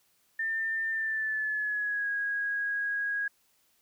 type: tone with pitch glide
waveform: sine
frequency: 1797 to 1647.9 Hz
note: A6 to G#6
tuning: +36 to -14 cents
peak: -28 dBFS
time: 0.39-3.28 s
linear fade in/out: 5 ms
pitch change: -150 cents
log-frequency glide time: 0.91-2.1 s
effects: white hiss -69 dBFS RMS until 3.81 s